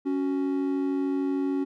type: tone pair together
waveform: triangle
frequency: 278.2 / 371.4 Hz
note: C#4 / F#4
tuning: +6 / +7 cents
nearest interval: perfect fourth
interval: 501 cents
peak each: -23 / -29 dBFS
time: 0.05-1.65 s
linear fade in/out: 20 ms
effects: none